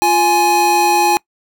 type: tone pair together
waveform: square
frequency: 349.2 / 835.4 Hz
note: F4 / G#5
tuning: 0 / +10 cents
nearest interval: octave + minor third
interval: 1510 cents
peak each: -18 / -12 dBFS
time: 0.02-1.17 s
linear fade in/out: 0 ms
effects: noise-tail reverb RT60 0.1 s tail -23 dB re dry